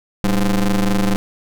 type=ring-modulated tone; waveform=40% pulse; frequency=103.83 Hz; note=G#2; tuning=in tune; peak=-10 dBFS; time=0.24-1.16 s; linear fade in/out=0 ms; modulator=91.7 Hz; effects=none